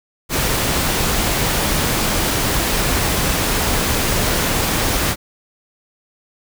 pink noise, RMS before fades -18 dBFS, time 0.29-5.16 s, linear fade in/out 50 ms, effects none

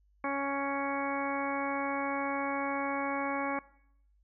harmonic tone, 278 Hz, C#4, 5 cents sharp, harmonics 1 / 2 / 3 / 4 / 5 / 6 / 7 / 8, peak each -36 / -37 / -37 / -36 / -43 / -42 / -49 / -40 dBFS, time 0.24-3.59 s, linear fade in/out 2 ms, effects noise-tail reverb RT60 0.7 s tail -20 dB re dry + added 50 Hz sine -64 dBFS peak until 4.23 s

